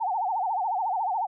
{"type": "tone with vibrato", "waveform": "sine", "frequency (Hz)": 815, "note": "G#5", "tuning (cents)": -33, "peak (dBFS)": -24, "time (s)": [0, 1.27], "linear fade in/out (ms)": 20, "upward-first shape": "sine", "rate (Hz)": 14, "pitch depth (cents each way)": 210, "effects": []}